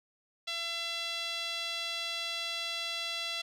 sawtooth tone with band-pass filter, 675 Hz, E5, 41 cents sharp, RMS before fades -36 dBFS, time 0.47-3.42 s, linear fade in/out 10 ms, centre 3600 Hz, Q 3.2, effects none

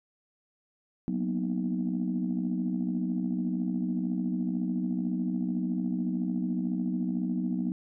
sine chord, B major seventh, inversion second, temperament equal, 185 / 233.1 / 246.9 / 311.1 Hz, F#3 / A#3 / B3 / D#4, 0 / 0 / 0 / 0 cents, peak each -30 / -35 / -31 / -35 dBFS, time 1.08-7.72 s, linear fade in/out 0 ms, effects tanh soft clip ceiling -19 dBFS

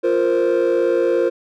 triangle chord, F suspended fourth, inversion none, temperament equal, 349.2 / 466.2 / 523.3 Hz, F4 / Bb4 / C5, 0 / 0 / 0 cents, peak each -16 dBFS, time 0.03-1.3 s, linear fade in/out 20 ms, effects tanh soft clip ceiling -8 dBFS

